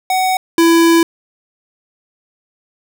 square tone pair in turn, 748 / 333.2 Hz, F#5 / E4, +19 / +19 cents, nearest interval octave + major second, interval 1400 cents, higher first, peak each -13 / -8 dBFS, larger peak second, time 0.1-0.37 / 0.58-1.03 s, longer second, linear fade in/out 2 ms, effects none

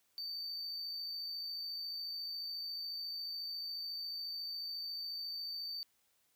triangle tone with amplitude modulation, 4584 Hz, D8, 43 cents flat, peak -37 dBFS, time 0.18-5.83 s, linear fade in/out 0 ms, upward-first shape sine, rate 54.1 Hz, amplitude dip 30%, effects white hiss -75 dBFS RMS until 6.35 s

